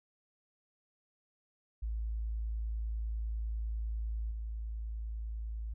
sine tone with level steps, 55 Hz, A1, in tune, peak -33 / -36 dBFS, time 1.82-5.74 s, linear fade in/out 10 ms, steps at 4.31 s, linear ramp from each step 5 ms, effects none

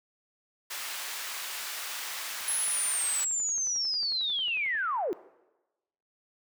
pink high-pass noise, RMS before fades -37 dBFS, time 0.7-3.25 s, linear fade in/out 10 ms, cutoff 1300 Hz, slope 12 dB/octave
click train, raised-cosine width 0.5 ms, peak -36 dBFS, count 27, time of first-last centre 2.41-4.752 s, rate 11.1 Hz
sine linear sweep, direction down, 10700 to 316.8 Hz, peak -27 dBFS, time 2.48-5.13 s, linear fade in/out 0 ms
effects noise-tail reverb RT60 1.0 s tail -19 dB re dry

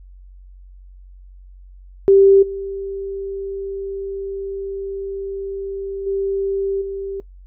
sine tone with level steps, 392 Hz, G4, in tune, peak -7 / -24 / -18 / -24 dBFS, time 2.08-7.2 s, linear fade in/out 0 ms, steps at 2.42 / 6.06 / 6.81 s, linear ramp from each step 10 ms, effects noise-tail reverb RT60 0.1 s tail -18 dB re dry + added 46 Hz sine -39 dBFS peak until 7.46 s

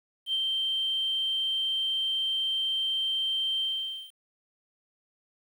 sine tone with ADSR envelope, 3136 Hz, G7, in tune, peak -23 dBFS, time 0.26-4.12 s, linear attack 74 ms, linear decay 34 ms, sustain -2 dB, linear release 500 ms, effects tanh soft clip ceiling -20 dBFS + 9-bit

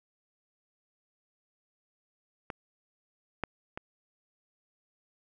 clicks, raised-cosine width 0.5 ms, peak -21 / -15 / -22 dBFS, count 3, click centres 2.502 / 3.437 / 3.775 s, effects none

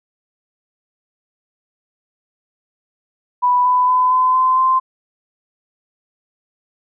sine tone with pitch steps, 987.8 / 998.1 / 1008.6 / 1019.1 / 1029.7 / 1040.5 Hz, B5 / B5 / B5 / C6 / C6 / C6, 0 / +18 / +36 / -46 / -28 / -10 cents, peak -11 dBFS, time 3.42-4.8 s, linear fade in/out 20 ms, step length 230 ms, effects none

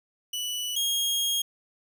sawtooth tone pair in turn, 2960 / 3260 Hz, F#7 / G#7, 0 / -33 cents, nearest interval major second, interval 167 cents, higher second, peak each -26 / -21 dBFS, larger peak second, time 0.33-0.76 / 0.76-1.42 s, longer second, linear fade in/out 5 ms, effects none

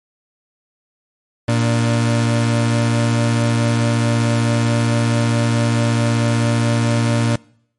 30% pulse tone pair together, 116.48 / 293.5 Hz, A#2 / D4, -1 / -1 cents, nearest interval octave + major third, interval 1600 cents, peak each -12 / -20 dBFS, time 1.48-7.36 s, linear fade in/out 5 ms, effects noise-tail reverb RT60 0.7 s tail -25 dB re dry + MP3 48 kbps

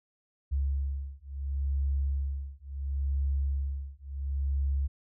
sine beating tone pair, 68.7 / 69.42 Hz, C#2 / C#2, -15 / +3 cents, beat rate 0.72 Hz, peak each -31 dBFS, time 0.51-4.88 s, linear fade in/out 20 ms, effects none

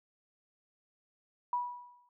sine tone with exponential decay, 976 Hz, B5, 21 cents flat, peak -27 dBFS, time 1.53-2.09 s, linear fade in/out 2 ms, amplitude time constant 120 ms, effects none

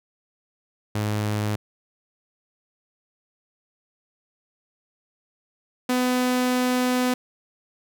sawtooth tone pair in turn, 105.5 / 250.9 Hz, G#2 / B3, +28 / +28 cents, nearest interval octave + minor third, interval 1500 cents, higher second, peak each -19 / -16 dBFS, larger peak second, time 0.95-1.56 / 5.89-7.14 s, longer second, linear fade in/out 5 ms, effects none

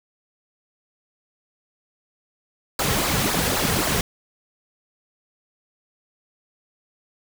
pink noise with flanger, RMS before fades -22 dBFS, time 2.79-4.01 s, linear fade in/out 2 ms, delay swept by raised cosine 0.32 to 3.42 ms, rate 3.8 Hz, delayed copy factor -0.65, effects none

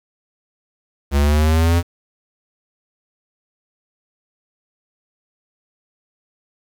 square linear sweep, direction up, 69.3 to 87 Hz, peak -13 dBFS, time 1.11-1.83 s, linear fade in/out 50 ms, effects 7-bit

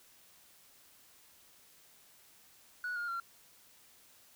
sine tone with pitch steps, 1468 / 1419.6 / 1372.9 Hz, F#6 / F6 / F6, -14 / +28 / -30 cents, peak -33 dBFS, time 2.84-3.2 s, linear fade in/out 2 ms, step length 120 ms, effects tanh soft clip ceiling -33 dBFS + white hiss -62 dBFS RMS until 4.35 s

